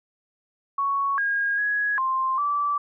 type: tone with pitch steps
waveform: sine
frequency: 1112 / 1629 / 1670 / 1051 / 1160 Hz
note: C#6 / G#6 / G#6 / C6 / D6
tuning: +5 / -34 / +9 / +7 / -22 cents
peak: -21 dBFS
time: 0.78-2.78 s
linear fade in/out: 5 ms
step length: 400 ms
effects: none